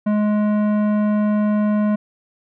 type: tone with tanh clipping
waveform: sine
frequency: 210 Hz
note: G#3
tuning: 19 cents sharp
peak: -17 dBFS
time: 0.06-1.96 s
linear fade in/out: 10 ms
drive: 14 dB
effects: none